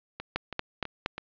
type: two click trains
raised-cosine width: 0.3 ms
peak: -12 / -20 dBFS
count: 4 / 4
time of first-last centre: 0.36-1.061 / 0.2-1.18 s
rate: 4.28 / 3.06 Hz
effects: resampled to 11025 Hz + 9-bit